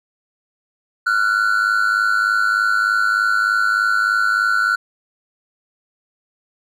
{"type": "tone pair together", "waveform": "triangle", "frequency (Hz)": [1376.7, 1480], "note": ["F6", "F#6"], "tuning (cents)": [-25, 0], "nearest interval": "minor second", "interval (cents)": 125, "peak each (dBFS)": [-16, -15], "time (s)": [1.06, 4.76], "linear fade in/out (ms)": 10, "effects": []}